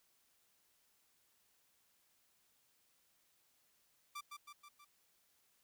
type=tone with echo; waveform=sawtooth; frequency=1174.7 Hz; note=D6; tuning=in tune; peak=-40 dBFS; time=4.15-4.21 s; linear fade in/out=10 ms; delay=160 ms; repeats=4; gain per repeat=-4 dB; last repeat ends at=4.85 s; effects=white hiss -75 dBFS RMS until 5.63 s